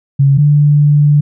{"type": "tone pair in turn", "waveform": "sine", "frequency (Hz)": [138.59, 146.83], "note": ["C#3", "D3"], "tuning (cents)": [0, 0], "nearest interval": "minor second", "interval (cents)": 100, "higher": "second", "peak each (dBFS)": -5, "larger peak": "neither", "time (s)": [[0.19, 0.38], [0.38, 1.21]], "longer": "second", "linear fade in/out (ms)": 10, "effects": []}